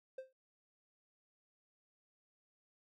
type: tone with exponential decay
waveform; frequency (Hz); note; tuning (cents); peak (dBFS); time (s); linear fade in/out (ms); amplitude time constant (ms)
triangle; 523.3; C5; 0; -38; 0.18-0.33; 5; 31
effects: none